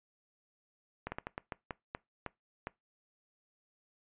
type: slowing click train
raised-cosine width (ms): 0.5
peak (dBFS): -22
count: 10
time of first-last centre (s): 1.07-2.671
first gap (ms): 50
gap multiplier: 1.3
effects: noise-tail reverb RT60 0.2 s tail -22 dB re dry + resampled to 8000 Hz